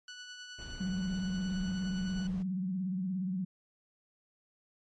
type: tone with tremolo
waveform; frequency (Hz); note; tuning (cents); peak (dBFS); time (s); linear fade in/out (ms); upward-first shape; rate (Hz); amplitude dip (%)
15% pulse; 1480; F#6; 0; -36; 0.08-2.27; 2; triangle; 9.6; 40
type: noise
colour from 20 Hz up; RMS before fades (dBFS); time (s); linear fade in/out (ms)
brown; -45; 0.58-2.43; 10
type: tone with vibrato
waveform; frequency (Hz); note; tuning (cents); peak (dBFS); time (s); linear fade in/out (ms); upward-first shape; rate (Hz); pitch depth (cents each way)
sine; 186.1; F#3; +10; -31; 0.8-3.45; 10; sine; 17; 81
effects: low-pass 7000 Hz 12 dB/octave + MP3 48 kbps